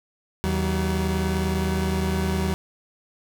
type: tone pair together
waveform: 30% pulse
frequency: 79.7 / 189.56 Hz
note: D#2 / F#3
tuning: +42 / +42 cents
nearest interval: octave + minor third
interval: 1500 cents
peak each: -22 dBFS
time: 0.44-2.54 s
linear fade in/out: 0 ms
effects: none